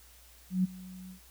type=tone with ADSR envelope; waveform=sine; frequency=185 Hz; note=F#3; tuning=in tune; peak=-22 dBFS; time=0.5-1.2 s; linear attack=140 ms; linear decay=19 ms; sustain=-21 dB; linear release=96 ms; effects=added 60 Hz sine -58 dBFS peak until 1.3 s + white hiss -58 dBFS RMS until 1.3 s